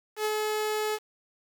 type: tone with ADSR envelope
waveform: sawtooth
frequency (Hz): 427.7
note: A4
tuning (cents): -49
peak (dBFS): -21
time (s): 0.16-0.99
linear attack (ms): 89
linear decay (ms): 40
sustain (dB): -2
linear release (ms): 49
effects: 8-bit